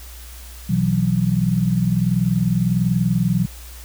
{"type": "chord", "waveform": "sine", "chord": "B suspended fourth", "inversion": "none", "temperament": "equal", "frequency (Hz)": [123.47, 164.81, 185], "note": ["B2", "E3", "F#3"], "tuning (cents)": [0, 0, 0], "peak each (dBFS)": [-21, -20, -19], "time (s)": [0.69, 3.46], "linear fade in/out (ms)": 10, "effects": ["added 60 Hz sine -36 dBFS peak until 3.84 s", "white hiss -42 dBFS RMS until 3.84 s"]}